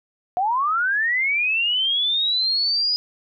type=linear sweep; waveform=sine; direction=up; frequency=701 to 4978 Hz; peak=-18 dBFS; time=0.37-2.96 s; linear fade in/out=0 ms; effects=none